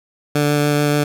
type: tone with vibrato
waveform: 15% pulse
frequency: 146.83 Hz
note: D3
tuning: in tune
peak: -8 dBFS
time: 0.35-1.04 s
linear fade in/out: 5 ms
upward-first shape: sine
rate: 6.9 Hz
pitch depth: 9 cents each way
effects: none